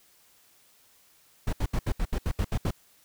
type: noise bursts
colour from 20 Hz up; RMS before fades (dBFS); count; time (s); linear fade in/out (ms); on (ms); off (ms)
brown; -26; 10; 1.47-2.708; 5; 59; 72
effects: white hiss -61 dBFS RMS until 3.04 s